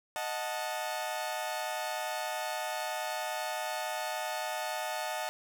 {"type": "chord", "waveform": "sawtooth", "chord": "D# diminished", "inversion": "none", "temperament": "equal with one note detuned", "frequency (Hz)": [622.3, 732.8, 880], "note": ["D#5", "F#5", "A5"], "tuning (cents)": [0, -17, 0], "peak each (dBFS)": -34, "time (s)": [0.16, 5.29], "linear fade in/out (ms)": 0, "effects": []}